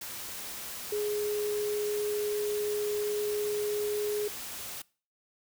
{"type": "tone in noise", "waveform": "sine", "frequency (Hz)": 417.7, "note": "G#4", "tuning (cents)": 10, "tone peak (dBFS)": -28, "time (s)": [0.92, 4.28], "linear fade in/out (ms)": 5, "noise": "white", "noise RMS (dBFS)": -40, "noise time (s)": [0.01, 4.82], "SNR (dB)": 9, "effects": ["noise-tail reverb RT60 0.4 s tail -23 dB re dry"]}